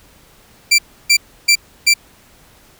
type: tone bursts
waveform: 20% pulse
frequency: 2349 Hz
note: D7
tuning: in tune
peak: -3 dBFS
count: 4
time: 0.71-1.94 s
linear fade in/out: 10 ms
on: 75 ms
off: 310 ms
effects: pink hiss -48 dBFS RMS until 2.79 s